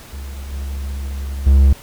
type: tone with level steps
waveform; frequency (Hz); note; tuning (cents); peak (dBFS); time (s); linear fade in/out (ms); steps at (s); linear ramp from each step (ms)
triangle; 68.5; C#2; -20; -25 / -20 / -5; 0.13-1.73; 5; 0.52 / 1.46; 10
effects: pink hiss -40 dBFS RMS until 1.82 s